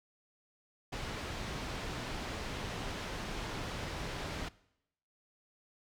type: low-pass noise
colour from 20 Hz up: pink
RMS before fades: -40 dBFS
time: 0.92-4.49 s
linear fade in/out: 10 ms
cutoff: 4700 Hz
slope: 12 dB/octave
effects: noise-tail reverb RT60 0.8 s tail -21 dB re dry